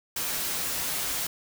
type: noise with comb filter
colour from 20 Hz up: white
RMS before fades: -30 dBFS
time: 0.16-1.27 s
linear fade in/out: 5 ms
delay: 9.1 ms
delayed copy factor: -0.55
effects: none